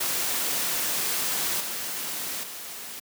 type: noise with level steps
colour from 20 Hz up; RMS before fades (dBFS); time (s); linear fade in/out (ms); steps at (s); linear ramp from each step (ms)
white; -27 / -32 / -38; 0-3; 10; 1.6 / 2.43; 5
effects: high-pass 150 Hz 12 dB/octave

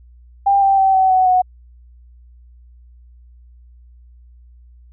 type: tone with pitch steps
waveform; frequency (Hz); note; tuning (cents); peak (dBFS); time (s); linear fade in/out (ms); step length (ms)
sine; 795 / 782.7 / 770.6 / 758.7 / 746.9 / 735.4; G5 / G5 / G5 / F#5 / F#5 / F#5; +24 / -3 / -30 / +43 / +16 / -11; -10; 0.46-1.42; 10; 160
effects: added 60 Hz sine -42 dBFS peak until 4.92 s

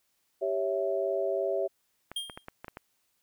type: chord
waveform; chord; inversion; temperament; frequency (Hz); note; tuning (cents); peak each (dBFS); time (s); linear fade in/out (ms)
sine; C# diminished; second; equal with one note detuned; 392 / 554.4 / 657.4; G4 / C#5 / E5; 0 / 0 / -5; -31; 0.41-1.68; 20
type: clicks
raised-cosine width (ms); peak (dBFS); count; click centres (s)
0.5; -25; 7; 2.116 / 2.298 / 2.375 / 2.484 / 2.645 / 2.682 / 2.771
type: tone with exponential decay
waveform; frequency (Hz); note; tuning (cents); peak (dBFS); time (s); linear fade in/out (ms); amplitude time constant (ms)
square; 3213; G7; +42; -29; 2.16-2.45; 5; 62
effects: white hiss -74 dBFS RMS until 3.22 s

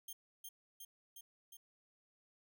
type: tone with echo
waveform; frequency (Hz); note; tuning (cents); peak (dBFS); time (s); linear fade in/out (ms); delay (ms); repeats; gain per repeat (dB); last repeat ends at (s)
5% pulse; 3192; G7; +31; -37; 0.08-0.13; 5; 360; 4; -2; 1.57
effects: none

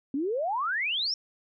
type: exponential sweep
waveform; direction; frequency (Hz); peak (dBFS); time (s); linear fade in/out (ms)
sine; up; 260 to 5610; -26; 0.14-1.14; 2
effects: none

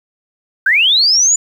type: linear sweep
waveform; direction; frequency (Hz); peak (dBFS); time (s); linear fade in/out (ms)
sine; up; 1480 to 7080; -8; 0.66-1.36; 5
effects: 7-bit

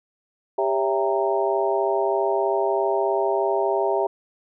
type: harmonic tone with a mistuned harmonic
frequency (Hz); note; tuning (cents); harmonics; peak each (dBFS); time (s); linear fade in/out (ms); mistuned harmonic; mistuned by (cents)
132.4; C3; +21; 3 / 4 / 5 / 6 / 7; -23 / -28 / -24 / -29 / -27; 0.58-4.07; 5; 4; +93
effects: none

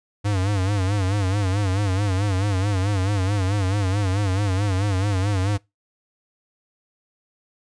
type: tone with vibrato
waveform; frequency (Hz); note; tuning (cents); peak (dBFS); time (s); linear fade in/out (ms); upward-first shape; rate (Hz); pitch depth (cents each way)
square; 98; G2; 0; -20; 0.24-5.58; 20; sine; 4.6; 110
effects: noise-tail reverb RT60 0.2 s tail -23 dB re dry + resampled to 22050 Hz

